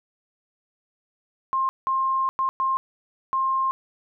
sine tone bursts at uneven times, 1061 Hz, C6, 24 cents sharp, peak -20 dBFS, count 5, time 1.53-1.69 / 1.87-2.29 / 2.39-2.49 / 2.6-2.77 / 3.33-3.71 s, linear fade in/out 0 ms, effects none

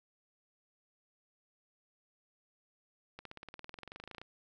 accelerating click train, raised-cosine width 0.3 ms, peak -30 dBFS, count 23, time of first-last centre 3.19-4.216 s, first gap 63 ms, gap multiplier 0.97, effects none

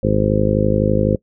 harmonic tone, 51.91 Hz, G#1, in tune, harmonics 1 / 2 / 3 / 4 / 5 / 6 / 7 / 8 / 9 / 10, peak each -24 / -20 / -22 / -20 / -26 / -24 / -25 / -24 / -26 / -20 dBFS, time 0.03-1.16 s, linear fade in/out 5 ms, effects noise-tail reverb RT60 0.1 s tail -22 dB re dry

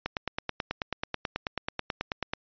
click train, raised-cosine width 0.3 ms, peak -13 dBFS, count 22, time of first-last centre 0.06-2.335 s, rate 9.23 Hz, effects resampled to 11025 Hz

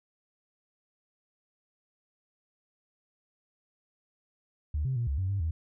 sine tone with pitch steps, 74.8 / 131.5 / 118.4 / 69.5 / 93.8 / 99.1 / 80.6 Hz, D2 / C3 / A#2 / C#2 / F#2 / G2 / E2, +32 / +9 / +27 / +5 / +24 / +19 / -38 cents, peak -26 dBFS, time 4.74-5.51 s, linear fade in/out 5 ms, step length 110 ms, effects tanh soft clip ceiling -22 dBFS

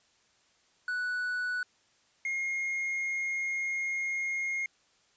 triangle tone pair in turn, 1480 / 2142 Hz, F#6 / C7, 0 / +40 cents, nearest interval tritone, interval 640 cents, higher second, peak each -28 dBFS, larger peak neither, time 0.88-1.63 / 2.25-4.66 s, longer second, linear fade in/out 2 ms, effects white hiss -67 dBFS RMS until 5.16 s + resampled to 16000 Hz

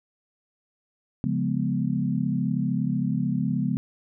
sine chord, C# dominant seventh, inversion none, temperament equal, 138.59 / 174.61 / 207.7 / 246.9 Hz, C#3 / E#3 / G#3 / B3, 0 / 0 / 0 / 0 cents, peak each -28 dBFS, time 1.24-3.77 s, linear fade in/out 0 ms, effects none

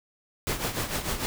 pink noise with tremolo, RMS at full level -27 dBFS, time 0.47-1.26 s, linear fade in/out 0 ms, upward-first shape triangle, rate 6.7 Hz, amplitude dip 75%, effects none

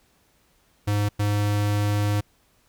square tone bursts at uneven times, 103.3 Hz, G#2, 9 cents flat, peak -21 dBFS, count 2, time 0.87-1.09 / 1.19-2.21 s, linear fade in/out 10 ms, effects pink hiss -63 dBFS RMS until 2.68 s

